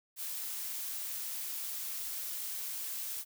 blue noise, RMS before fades -39 dBFS, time 0.16-3.25 s, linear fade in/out 50 ms, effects none

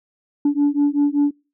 sine beating tone pair, 286.1 / 291.3 Hz, D4 / D4, -45 / -14 cents, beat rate 5.2 Hz, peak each -16 dBFS, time 0.45-1.31 s, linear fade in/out 5 ms, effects noise-tail reverb RT60 0.3 s tail -25 dB re dry + tanh soft clip ceiling -11 dBFS

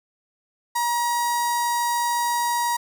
sawtooth tone with notch filter, 953 Hz, A#5, 38 cents sharp, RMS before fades -23 dBFS, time 0.75-2.77 s, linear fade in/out 10 ms, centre 2700 Hz, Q 1, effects none

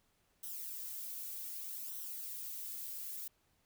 violet noise with flanger, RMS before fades -44 dBFS, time 0.43-3.28 s, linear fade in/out 5 ms, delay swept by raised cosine 0.42 to 2.52 ms, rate 0.65 Hz, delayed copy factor -0.6, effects pink hiss -75 dBFS RMS until 3.65 s

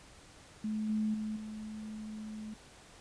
sine tone with level steps, 215.4 Hz, A3, 37 cents flat, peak -32 / -29 / -34 / -40 dBFS, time 0.64-2.54 s, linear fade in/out 5 ms, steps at 0.89 / 1.14 / 1.36 s, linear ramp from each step 5 ms, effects pink hiss -56 dBFS RMS until 3 s + resampled to 22050 Hz

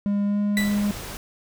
triangle tone with pitch glide, 202.8 to 205.5 Hz, G#3 to G#3, -41 to -18 cents, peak -18 dBFS, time 0.06-0.91 s, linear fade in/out 0 ms, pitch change +23 cents, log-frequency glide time 0.25-0.39 s
35% pulse tone with exponential decay, 1975.5 Hz, B6, in tune, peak -19 dBFS, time 0.57-0.89 s, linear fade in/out 1 ms, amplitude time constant 69 ms
pink noise, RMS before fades -35 dBFS, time 0.57-1.17 s, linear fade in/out 0 ms
effects none

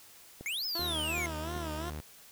click train, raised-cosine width 2 ms, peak -30 dBFS, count 4, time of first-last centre 0.41-1.564 s, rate 2.6 Hz
square exponential two-way sweep, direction up then down, 2104 to 5274 to 2104 Hz, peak -33 dBFS, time 0.46-1.26 s, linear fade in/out 0 ms, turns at 0.65 s
15% pulse tone with vibrato, 329.6 Hz, E4, in tune, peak -31 dBFS, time 0.75-1.9 s, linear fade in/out 2 ms, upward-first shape sine, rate 2.8 Hz, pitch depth 130 cents each way
sawtooth tone with pitch glide, 77.78 to 75.52 Hz, D#2 to D2, 0 to +49 cents, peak -34 dBFS, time 0.8-2.01 s, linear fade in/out 10 ms, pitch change -51 cents, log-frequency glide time 1.54-1.68 s
effects white hiss -55 dBFS RMS until 2.31 s

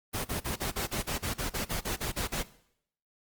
pink noise bursts, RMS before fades -32 dBFS, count 15, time 0.13-2.434 s, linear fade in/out 20 ms, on 120 ms, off 36 ms, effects noise-tail reverb RT60 0.7 s tail -18 dB re dry + Opus 24 kbps

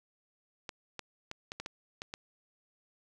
clicks, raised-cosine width 0.2 ms, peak -22 dBFS, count 8, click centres 0.692 / 0.993 / 1.314 / 1.519 / 1.6 / 1.661 / 2.019 / 2.139 s, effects none

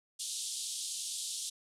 white band-pass noise, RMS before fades -39 dBFS, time 0.19-1.5 s, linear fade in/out 10 ms, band 3200 to 10000 Hz, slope 48 dB/octave, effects none

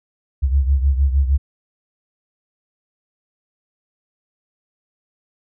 sine beating tone pair, 67.4 / 73.9 Hz, C#2 / D2, -48 / +11 cents, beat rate 6.5 Hz, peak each -14 / -20 dBFS, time 0.42-1.38 s, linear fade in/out 20 ms, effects none

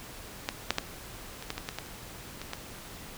clicks, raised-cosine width 0.2 ms, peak -11 / -7 / -9 / -22 / -15 / -17 / -15 / -16 / -30 / -21 / -16 dBFS, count 11, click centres 0.489 / 0.706 / 0.784 / 1.425 / 1.504 / 1.58 / 1.689 / 1.786 / 1.861 / 2.416 / 2.534 s, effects pink hiss -45 dBFS RMS until 3.17 s

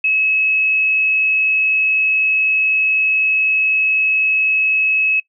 sine tone, 2576 Hz, E7, 41 cents flat, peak -13 dBFS, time 0.04-5.2 s, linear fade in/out 5 ms, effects noise-tail reverb RT60 0.1 s tail -22 dB re dry

